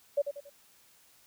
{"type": "tone with echo", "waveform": "sine", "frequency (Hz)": 570, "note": "C#5", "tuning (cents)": 48, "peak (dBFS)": -23, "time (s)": [0.17, 0.22], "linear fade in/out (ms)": 10, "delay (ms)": 93, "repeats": 3, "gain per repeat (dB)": -8, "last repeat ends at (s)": 0.499, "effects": ["white hiss -62 dBFS RMS until 1.26 s"]}